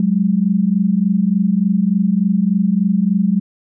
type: tone pair together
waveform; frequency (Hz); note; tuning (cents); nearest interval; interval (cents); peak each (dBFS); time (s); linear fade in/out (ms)
sine; 185 / 208.4; F#3 / G#3; 0 / +6; major second; 206; -15; 0-3.4; 2
effects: none